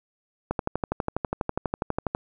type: click train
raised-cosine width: 1 ms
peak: -11 dBFS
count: 21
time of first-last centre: 0.51-2.149 s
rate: 12.2 Hz
effects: none